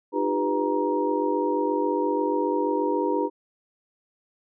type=tone cluster; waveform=sine; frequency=304.9 / 353.1 / 399.4 / 495.6 / 940 Hz; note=D#4 / F4 / G4 / B4 / A#5; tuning=-35 / +19 / +32 / +6 / +14 cents; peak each=-27 / -31 / -27 / -28 / -28 dBFS; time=0.12-3.3 s; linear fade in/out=50 ms; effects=none